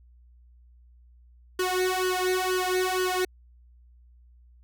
sawtooth tone with flanger, 368.9 Hz, F#4, 5 cents flat, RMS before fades -26 dBFS, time 1.59-3.25 s, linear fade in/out 5 ms, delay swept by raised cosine 0.64 to 2.24 ms, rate 2.1 Hz, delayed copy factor +0.95, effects added 60 Hz sine -52 dBFS peak until 4.63 s

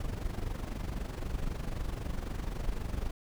brown noise with amplitude modulation, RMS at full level -32 dBFS, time 0-3.11 s, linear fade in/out 5 ms, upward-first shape sine, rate 23.9 Hz, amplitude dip 70%, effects none

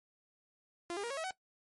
sawtooth tone with pitch steps, 345.2 / 403.5 / 471.6 / 551.1 / 644.2 / 752.9 Hz, F4 / G#4 / A#4 / C#5 / E5 / F#5, -20 / -50 / +20 / -10 / -40 / +30 cents, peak -33 dBFS, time 0.9-1.308 s, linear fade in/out 0 ms, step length 68 ms, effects noise-tail reverb RT60 0.1 s tail -18 dB re dry + MP3 48 kbps

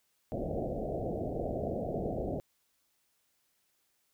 white low-pass noise, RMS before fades -35 dBFS, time 0.32-2.4 s, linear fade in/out 0 ms, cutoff 720 Hz, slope 96 dB/octave, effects white hiss -75 dBFS RMS until 4.13 s

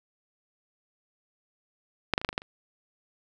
clicks, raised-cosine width 0.3 ms, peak -6 / -7 / -22 / -10 / -12 / -24 / -10 / -29 dBFS, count 8, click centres 2.137 / 2.179 / 2.215 / 2.248 / 2.29 / 2.329 / 2.379 / 2.419 s, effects none

